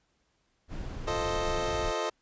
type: noise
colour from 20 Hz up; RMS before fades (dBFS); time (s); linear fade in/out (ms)
brown; -36; 0.68-1.93; 50
type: chord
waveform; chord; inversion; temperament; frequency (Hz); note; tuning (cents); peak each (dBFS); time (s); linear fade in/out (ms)
25% pulse; F dominant seventh; none; equal; 349.2 / 440 / 523.3 / 622.3; F4 / A4 / C5 / Eb5; 0 / 0 / 0 / 0; -33 / -30 / -34 / -29; 1.07-2.1; 10
effects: pink hiss -73 dBFS RMS until 2.21 s + resampled to 16000 Hz